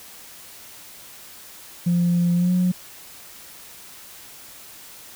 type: tone with pitch glide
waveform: sine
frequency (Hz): 174 to 180.97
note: F3 to F#3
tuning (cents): -6 to -38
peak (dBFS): -15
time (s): 1.86-2.72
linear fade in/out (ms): 10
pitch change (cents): +68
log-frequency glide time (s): 2.35-2.52
effects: tanh soft clip ceiling -13 dBFS + white hiss -43 dBFS RMS until 5.15 s